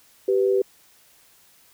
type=tone pair together; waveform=sine; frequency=388.6 / 493.9 Hz; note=G4 / B4; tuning=-15 / 0 cents; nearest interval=major third; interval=415 cents; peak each=-18 / -23 dBFS; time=0.28-0.62 s; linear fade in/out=5 ms; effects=white hiss -56 dBFS RMS until 1.73 s